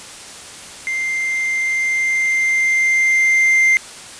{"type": "tone with level ramp", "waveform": "triangle", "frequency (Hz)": 2093, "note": "C7", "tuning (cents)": 0, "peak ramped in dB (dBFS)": [-17, -8], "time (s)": [0.87, 3.77], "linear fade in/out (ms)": 0, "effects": ["white hiss -35 dBFS RMS until 4.19 s", "resampled to 22050 Hz"]}